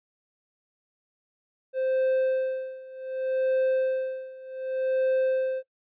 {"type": "tone with tremolo", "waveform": "triangle", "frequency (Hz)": 522, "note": "C5", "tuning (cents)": -4, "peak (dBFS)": -19, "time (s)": [1.73, 5.63], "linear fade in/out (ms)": 50, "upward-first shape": "sine", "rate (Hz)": 0.66, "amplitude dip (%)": 90, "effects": ["noise-tail reverb RT60 0.1 s tail -19 dB re dry", "resampled to 8000 Hz"]}